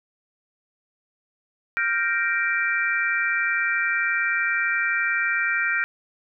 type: chord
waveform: sine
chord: G minor seventh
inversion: third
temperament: equal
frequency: 1396.9 / 1568 / 1864.7 / 2349 Hz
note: F6 / G6 / Bb6 / D7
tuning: 0 / 0 / 0 / 0 cents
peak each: -26 dBFS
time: 1.77-5.84 s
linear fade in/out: 0 ms
effects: none